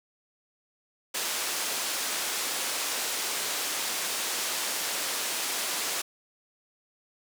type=band-pass noise; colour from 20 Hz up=white; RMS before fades=-31 dBFS; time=1.14-6.02 s; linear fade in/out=10 ms; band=310 to 9300 Hz; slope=12 dB/octave; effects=none